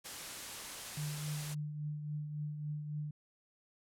white noise, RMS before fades -44 dBFS, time 0.04-1.55 s, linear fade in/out 20 ms
sine tone with tremolo, 149.6 Hz, D3, 32 cents sharp, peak -35 dBFS, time 0.97-3.11 s, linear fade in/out 5 ms, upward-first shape triangle, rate 3.6 Hz, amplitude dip 50%
effects low-pass 11000 Hz 12 dB/octave

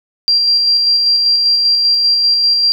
sine tone with tremolo, 4742 Hz, D8, 16 cents sharp, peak -8 dBFS, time 0.28-2.72 s, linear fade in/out 0 ms, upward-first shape square, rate 5.1 Hz, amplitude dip 25%, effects 7-bit

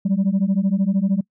sine beating tone pair, 187.7 / 200.7 Hz, F#3 / G3, +25 / +41 cents, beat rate 13 Hz, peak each -17 dBFS, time 0.05-1.21 s, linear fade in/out 10 ms, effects noise-tail reverb RT60 0.1 s tail -26 dB re dry + tanh soft clip ceiling -13 dBFS

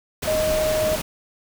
sine tone in noise, 622.3 Hz, D#5, in tune, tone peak -19 dBFS, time 0.27-0.96 s, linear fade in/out 10 ms, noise pink, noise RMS -27 dBFS, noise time 0.22-1.02 s, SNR +5 dB, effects none

